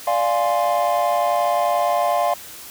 triangle chord, D half-diminished seventh, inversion none, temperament equal, 587.3 / 698.5 / 830.6 / 1046.5 Hz, D5 / F5 / Ab5 / C6, 0 / 0 / 0 / 0 cents, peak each -20 / -17 / -23 / -22 dBFS, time 0.07-2.34 s, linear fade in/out 5 ms, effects tanh soft clip ceiling -7 dBFS + white hiss -38 dBFS RMS until 2.7 s

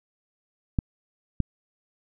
clicks, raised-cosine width 5 ms, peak -10 dBFS, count 2, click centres 0.788 / 1.403 s, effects none

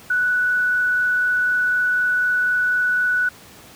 sine tone with frequency modulation, 1480 Hz, F#6, in tune, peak -16 dBFS, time 0.1-3.29 s, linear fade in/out 5 ms, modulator 24 Hz, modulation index 0.43, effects pink hiss -44 dBFS RMS until 3.75 s + high-pass 80 Hz 12 dB/octave

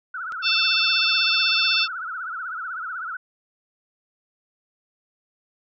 sine tone with vibrato, 1396.9 Hz, F6, in tune, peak -28 dBFS, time 0.14-3.17 s, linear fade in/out 5 ms, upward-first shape triangle, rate 16 Hz, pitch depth 180 cents each way
click, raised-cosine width 0.2 ms, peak -24 dBFS, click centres 0.322 s
harmonic tone, 887 Hz, A5, 14 cents sharp, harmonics 3 / 4 / 5 / 6, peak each -21 / -23 / -25 / -27 dBFS, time 0.42-1.88 s, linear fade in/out 50 ms
effects none

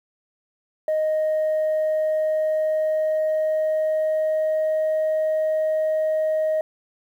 sine tone with pitch glide, 622.3 to 625.9 Hz, D#5 to D#5, 0 to +10 cents, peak -17 dBFS, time 0.88-6.61 s, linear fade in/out 2 ms, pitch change +10 cents, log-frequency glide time 1.61-4.93 s, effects tanh soft clip ceiling -17 dBFS + 9-bit

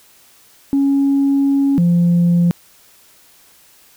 sine tone pair in turn, 277.2 / 173.02 Hz, C#4 / F3, 0 / -16 cents, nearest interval minor sixth, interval 816 cents, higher first, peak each -10 / -8 dBFS, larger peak second, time 0.73-1.78 / 1.78-2.51 s, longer first, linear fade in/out 0 ms, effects tanh soft clip ceiling -8 dBFS + white hiss -49 dBFS RMS until 3.96 s

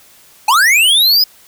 square linear sweep, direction up, 811 to 5090 Hz, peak -8 dBFS, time 0.48-1.24 s, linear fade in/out 5 ms, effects white hiss -45 dBFS RMS until 1.47 s

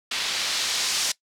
blue noise with low-pass filter sweep, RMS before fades -26 dBFS, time 0.11-1.12 s, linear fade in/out 5 ms, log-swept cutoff 3500 to 5700 Hz, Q 1.2, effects noise-tail reverb RT60 0.1 s tail -20 dB re dry

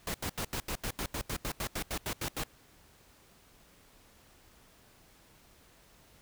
pink noise bursts, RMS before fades -35 dBFS, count 16, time 0.07-2.437 s, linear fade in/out 2 ms, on 72 ms, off 81 ms, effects pink hiss -61 dBFS RMS until 6.21 s

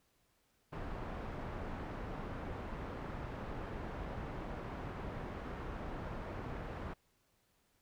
pink low-pass noise, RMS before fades -43 dBFS, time 0.72-6.94 s, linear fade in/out 10 ms, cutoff 1400 Hz, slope 12 dB/octave, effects pink hiss -75 dBFS RMS until 7.81 s

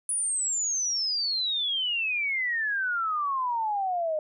sine exponential sweep, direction down, 9956 to 606 Hz, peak -25 dBFS, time 0.09-4.19 s, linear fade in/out 2 ms, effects none

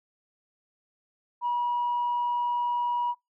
sine tone, 965 Hz, B5, 40 cents flat, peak -23 dBFS, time 1.41-3.15 s, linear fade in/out 50 ms, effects noise-tail reverb RT60 0.2 s tail -26 dB re dry + tanh soft clip ceiling -21 dBFS

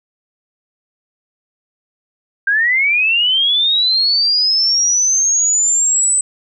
sine linear sweep, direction up, 1573 to 8100 Hz, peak -11 dBFS, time 2.47-6.21 s, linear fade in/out 5 ms, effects none

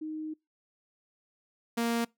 sine / sawtooth tone pair in turn, 311.1 / 233.1 Hz, D#4 / A#3, 0 / 0 cents, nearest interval perfect fourth, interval 500 cents, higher first, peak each -34 / -23 dBFS, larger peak second, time 0.01-0.34 / 1.77-2.05 s, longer first, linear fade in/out 10 ms, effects noise-tail reverb RT60 0.2 s tail -25 dB re dry

